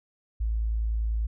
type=tone; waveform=sine; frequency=55.1 Hz; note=A1; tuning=3 cents sharp; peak=-24 dBFS; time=0.4-1.27 s; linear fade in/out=10 ms; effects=none